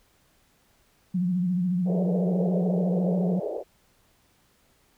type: tone with vibrato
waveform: sine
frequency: 180 Hz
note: F#3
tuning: 47 cents flat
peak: -22 dBFS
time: 1.14-3.4 s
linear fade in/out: 10 ms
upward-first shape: sine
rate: 14 Hz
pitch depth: 65 cents each way
type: band-pass noise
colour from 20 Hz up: pink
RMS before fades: -31 dBFS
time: 1.85-3.64 s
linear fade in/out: 50 ms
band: 380 to 650 Hz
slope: 48 dB/octave
effects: pink hiss -64 dBFS RMS until 4.97 s